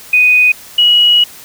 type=tone pair in turn; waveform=sine; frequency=2489 / 2912 Hz; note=D#7 / F#7; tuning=0 / -28 cents; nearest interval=minor third; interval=272 cents; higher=second; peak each=-5 dBFS; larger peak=neither; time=0.13-0.52 / 0.78-1.24 s; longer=second; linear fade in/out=5 ms; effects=white hiss -35 dBFS RMS until 1.44 s